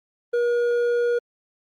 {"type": "tone with hard clipping", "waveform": "sine", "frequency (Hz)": 478.5, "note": "A#4", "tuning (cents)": 45, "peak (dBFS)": -20, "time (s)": [0.33, 1.19], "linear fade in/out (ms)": 10, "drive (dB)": 5, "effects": ["Opus 32 kbps"]}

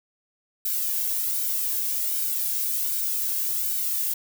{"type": "noise with flanger", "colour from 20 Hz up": "violet", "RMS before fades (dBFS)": -26, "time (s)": [0.65, 4.14], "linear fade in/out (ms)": 5, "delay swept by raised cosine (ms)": [1.3, 1.86], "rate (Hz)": 1.3, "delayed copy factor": 0.65, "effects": []}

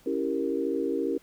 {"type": "chord", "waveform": "sine", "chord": "C# diminished seventh", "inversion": "none", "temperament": "equal", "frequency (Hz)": [277.2, 329.6, 392, 466.2], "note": ["C#4", "E4", "G4", "Bb4"], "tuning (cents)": [0, 0, 0, 0], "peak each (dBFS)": -31, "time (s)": [0.06, 1.18], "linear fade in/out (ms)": 5, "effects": ["pink hiss -59 dBFS RMS until 1.22 s"]}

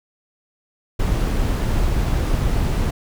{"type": "noise", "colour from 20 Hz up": "brown", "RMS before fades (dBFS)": -19, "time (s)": [0.99, 2.91], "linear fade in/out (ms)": 10, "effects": []}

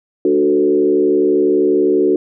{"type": "tone with frequency modulation", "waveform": "sine", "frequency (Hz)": 370.2, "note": "F#4", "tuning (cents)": 1, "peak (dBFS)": -10, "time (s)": [0.25, 2.16], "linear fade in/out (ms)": 2, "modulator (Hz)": 72.2, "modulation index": 1.1, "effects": []}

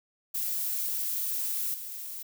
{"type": "noise with level steps", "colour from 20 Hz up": "violet", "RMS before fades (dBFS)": [-31, -39], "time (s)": [0.34, 2.23], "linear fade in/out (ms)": 10, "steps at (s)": 1.74, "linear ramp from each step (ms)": 2, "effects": []}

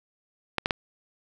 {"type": "clicks", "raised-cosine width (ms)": 0.3, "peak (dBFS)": -8, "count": 3, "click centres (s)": [0.583, 0.659, 0.708], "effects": ["8-bit"]}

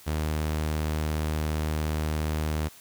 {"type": "tone", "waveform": "sawtooth", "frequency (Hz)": 77.2, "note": "D#2", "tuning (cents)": -13, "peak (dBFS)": -22, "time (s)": [0.06, 2.69], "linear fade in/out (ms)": 20, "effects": ["white hiss -51 dBFS RMS until 2.8 s"]}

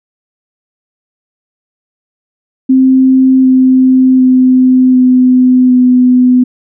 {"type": "tone with pitch steps", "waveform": "sine", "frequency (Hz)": [261.6, 258.9, 256.2, 253.6, 250.9], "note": ["C4", "C4", "C4", "B3", "B3"], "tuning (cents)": [0, -18, -36, 46, 28], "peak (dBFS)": -3, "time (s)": [2.69, 6.44], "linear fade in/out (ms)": 10, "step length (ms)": 750, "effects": []}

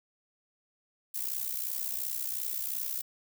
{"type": "noise with amplitude modulation", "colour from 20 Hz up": "violet", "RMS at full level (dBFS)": -31, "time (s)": [1.14, 3.02], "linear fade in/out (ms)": 10, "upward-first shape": "sine", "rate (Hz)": 62.8, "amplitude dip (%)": 75, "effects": []}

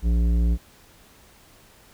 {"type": "tone with tanh clipping", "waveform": "sine", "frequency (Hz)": 58, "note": "A#1", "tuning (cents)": -8, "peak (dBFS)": -19, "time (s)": [0.02, 0.58], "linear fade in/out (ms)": 50, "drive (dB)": 12, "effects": ["pink hiss -53 dBFS RMS until 1.93 s"]}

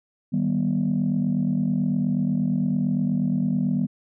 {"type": "chord", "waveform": "sine", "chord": "Eb augmented", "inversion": "none", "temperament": "just", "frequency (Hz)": [155.56, 194.45, 243.1], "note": ["Eb3", "G3", "B3"], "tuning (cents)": [0, -14, -27], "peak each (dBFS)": [-25, -23, -23], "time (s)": [0.32, 3.87], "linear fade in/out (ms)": 20, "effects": ["tanh soft clip ceiling -14 dBFS"]}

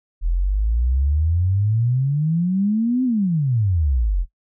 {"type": "exponential two-way sweep", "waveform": "sine", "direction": "up then down", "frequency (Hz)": [40.01, 261.6, 40.01], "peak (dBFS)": -16, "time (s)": [0.21, 4.26], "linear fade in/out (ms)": 50, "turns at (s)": 3.04, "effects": ["noise-tail reverb RT60 0.1 s tail -17 dB re dry"]}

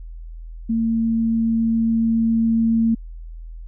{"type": "tone with level ramp", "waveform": "sine", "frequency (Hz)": 226.8, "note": "A#3", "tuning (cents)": -47, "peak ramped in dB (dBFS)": [-17, -14], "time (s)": [0.69, 2.95], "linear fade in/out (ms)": 10, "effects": ["added 41 Hz sine -32 dBFS peak until 3.67 s"]}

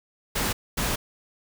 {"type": "noise bursts at uneven times", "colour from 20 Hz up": "pink", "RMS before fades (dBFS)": -26, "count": 2, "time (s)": [[0.35, 0.53], [0.77, 0.96]], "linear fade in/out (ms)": 10, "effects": []}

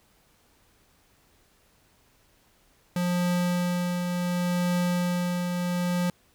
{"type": "tone with tremolo", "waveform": "square", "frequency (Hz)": 177.2, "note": "F3", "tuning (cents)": 25, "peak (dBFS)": -23, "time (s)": [2.96, 6.1], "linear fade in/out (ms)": 2, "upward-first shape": "triangle", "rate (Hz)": 0.69, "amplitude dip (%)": 40, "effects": ["pink hiss -63 dBFS RMS until 6.34 s"]}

